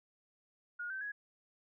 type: tone with pitch steps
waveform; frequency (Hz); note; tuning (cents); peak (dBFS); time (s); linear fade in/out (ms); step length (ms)
sine; 1436 / 1548 / 1668.7; F6 / G6 / G#6; +48 / -22 / +8; -38; 0.79-1.12; 10; 110
effects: none